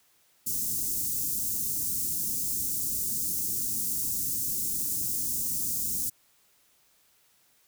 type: band-stop noise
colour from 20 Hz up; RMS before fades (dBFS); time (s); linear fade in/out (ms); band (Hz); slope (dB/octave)
white; -30; 0.46-6.1; 10; 300 to 6300; 24
effects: white hiss -65 dBFS RMS until 7.67 s